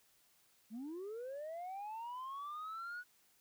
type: linear sweep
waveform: sine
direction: up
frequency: 205.4 to 1480 Hz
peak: -40 dBFS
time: 0.7-3.04 s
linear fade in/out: 50 ms
effects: tanh soft clip ceiling -41 dBFS + white hiss -71 dBFS RMS until 3.4 s